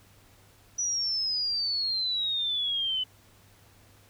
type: exponential sweep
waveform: sine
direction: down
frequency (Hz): 5920 to 3000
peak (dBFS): -26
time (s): 0.78-3.04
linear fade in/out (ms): 10
effects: added 100 Hz sine -60 dBFS peak until 4.09 s + pink hiss -59 dBFS RMS until 4.09 s